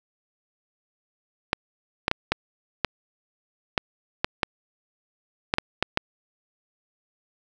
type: clicks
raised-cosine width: 0.3 ms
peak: -4 dBFS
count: 12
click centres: 1.531 / 2.081 / 2.114 / 2.32 / 2.847 / 3.778 / 4.245 / 4.432 / 5.539 / 5.584 / 5.826 / 5.974 s
effects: none